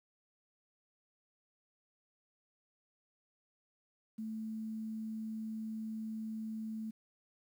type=tone with quantisation; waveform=sine; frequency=220 Hz; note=A3; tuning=in tune; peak=-38 dBFS; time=4.18-6.91 s; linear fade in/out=10 ms; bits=11; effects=none